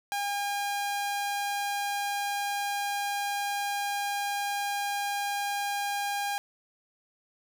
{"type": "tone", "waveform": "sawtooth", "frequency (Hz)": 809, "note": "G#5", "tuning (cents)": -46, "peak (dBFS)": -25, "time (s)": [0.12, 6.38], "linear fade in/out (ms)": 0, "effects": []}